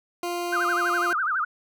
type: tone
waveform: 20% pulse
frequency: 349.2 Hz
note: F4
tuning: in tune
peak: -22 dBFS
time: 0.23-1.13 s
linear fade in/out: 2 ms
type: tone with vibrato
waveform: sine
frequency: 1371 Hz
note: F6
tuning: 32 cents flat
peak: -22 dBFS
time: 0.52-1.45 s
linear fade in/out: 10 ms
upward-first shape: sine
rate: 12 Hz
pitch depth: 240 cents each way
effects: none